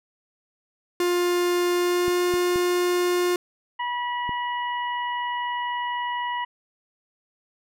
45% pulse tone with pitch glide, 353.2 to 355.7 Hz, F4 to F4, +20 to +32 cents, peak -20 dBFS, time 1-3.36 s, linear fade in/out 2 ms, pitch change +12 cents, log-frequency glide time 1.74-2.21 s
clicks, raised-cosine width 3 ms, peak -21 dBFS, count 4, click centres 2.081 / 2.339 / 2.559 / 4.293 s
harmonic tone, 972 Hz, B5, 28 cents flat, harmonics 1 / 2 / 3, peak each -26 / -32 / -37 dBFS, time 3.79-6.45 s, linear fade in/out 10 ms
effects none

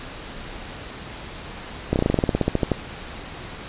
slowing click train, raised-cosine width 2 ms, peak -5 dBFS, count 16, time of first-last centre 1.93-2.717 s, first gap 29 ms, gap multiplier 1.08, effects pink hiss -36 dBFS RMS until 3.68 s + resampled to 8000 Hz

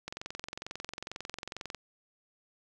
click train, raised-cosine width 0.2 ms, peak -21 dBFS, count 38, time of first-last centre 0.08-1.747 s, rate 22.2 Hz, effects none

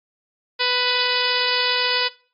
harmonic tone with a mistuned harmonic, 495.3 Hz, B4, 5 cents sharp, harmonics 1 / 2 / 3 / 4 / 5 / 6 / 7 / 8 / 9 / 10, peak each -27 / -27 / -27 / -27 / -27 / -27 / -27 / -27 / -27 / -27 dBFS, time 0.59-2.09 s, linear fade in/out 20 ms, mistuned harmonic 5, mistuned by +21 cents, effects noise-tail reverb RT60 0.4 s tail -20 dB re dry + MP3 32 kbps

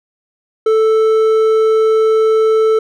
triangle tone with hard clipping, 440 Hz, A4, in tune, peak -10 dBFS, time 0.66-2.79 s, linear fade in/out 5 ms, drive 9 dB, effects none

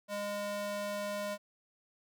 square tone with high-pass filter, 204.7 Hz, G#3, 25 cents flat, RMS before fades -37 dBFS, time 0.08-1.38 s, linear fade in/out 50 ms, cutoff 450 Hz, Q 2.2, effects none

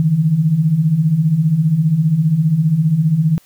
sine beating tone pair, 146.1 / 161.1 Hz, D3 / E3, -9 / -39 cents, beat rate 15 Hz, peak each -18 / -12 dBFS, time 0-3.38 s, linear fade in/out 0 ms, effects white hiss -52 dBFS RMS until 3.45 s

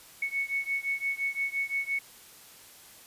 sine beating tone pair, 2211 / 2216.8 Hz, C#7 / C#7, -5 / -1 cents, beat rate 5.8 Hz, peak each -31 / -32 dBFS, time 0.22-1.99 s, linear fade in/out 5 ms, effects white hiss -52 dBFS RMS until 3.06 s + resampled to 32000 Hz

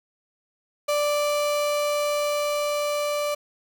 35% pulse tone with level ramp, 587.3 Hz, D5, in tune, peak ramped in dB -19 to -22 dBFS, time 0.88-3.35 s, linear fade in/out 10 ms, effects 8-bit

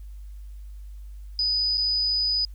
sine tone with dropouts, 4978 Hz, D#8, in tune, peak -21 dBFS, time 1.39-2.45 s, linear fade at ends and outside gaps 1 ms, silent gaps 1.773-1.779 s, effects added 50 Hz sine -37 dBFS peak until 2.54 s + white hiss -65 dBFS RMS until 2.54 s

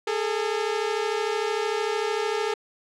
sawtooth tone pair together, 413.4 / 446.7 Hz, G#4 / A4, -8 / +26 cents, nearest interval minor second, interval 134 cents, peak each -23 dBFS, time 0.07-2.54 s, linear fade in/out 5 ms, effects low-pass 6000 Hz 12 dB/octave

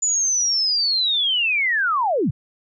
sine linear sweep, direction down, 7030 to 92.5 Hz, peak -17 dBFS, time 0.02-2.31 s, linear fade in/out 10 ms, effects none

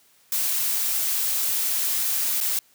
blue noise with dropouts, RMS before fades -24 dBFS, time 0.32-2.59 s, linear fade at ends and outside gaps 2 ms, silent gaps 2.404-2.41 s, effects white hiss -59 dBFS RMS until 2.74 s + high-pass 100 Hz 12 dB/octave

